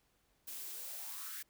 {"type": "noise with high-pass filter sweep", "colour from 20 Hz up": "blue", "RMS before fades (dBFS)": -45, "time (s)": [0.47, 1.43], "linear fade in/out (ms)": 10, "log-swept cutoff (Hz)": [220, 1800], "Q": 5.1, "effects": ["pink hiss -75 dBFS RMS until 1.49 s"]}